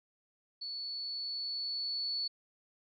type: tone with level ramp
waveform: sine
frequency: 4435 Hz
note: C#8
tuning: in tune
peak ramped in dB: -38 to -32 dBFS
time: 0.61-2.28 s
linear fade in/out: 10 ms
effects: none